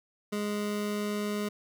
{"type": "tone", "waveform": "25% pulse", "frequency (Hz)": 207.7, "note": "G#3", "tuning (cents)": 0, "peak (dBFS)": -26, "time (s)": [0.32, 1.49], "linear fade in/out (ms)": 10, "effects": []}